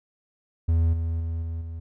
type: tone with level steps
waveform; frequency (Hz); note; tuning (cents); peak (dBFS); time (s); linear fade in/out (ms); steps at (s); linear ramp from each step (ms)
triangle; 82.41; E2; 0; -16 / -22 / -24 / -26 / -30; 0.68-1.8; 10; 0.93 / 1.2 / 1.42 / 1.61; 5
effects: none